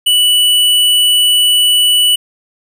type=tone; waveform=square; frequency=2960 Hz; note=F#7; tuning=in tune; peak=-8 dBFS; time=0.06-2.16 s; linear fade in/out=10 ms; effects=none